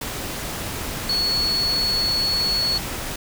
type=tone in noise; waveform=sine; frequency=4387 Hz; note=C#8; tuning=19 cents flat; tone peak=-19 dBFS; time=1.09-2.78 s; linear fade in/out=5 ms; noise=pink; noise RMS=-29 dBFS; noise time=0.01-3.16 s; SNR=+7 dB; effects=none